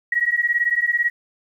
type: beating tone pair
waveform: sine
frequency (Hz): 1900 / 1918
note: A#6 / A#6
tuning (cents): +33 / +49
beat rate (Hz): 18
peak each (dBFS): -20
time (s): 0.12-1.1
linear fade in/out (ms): 5
effects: 9-bit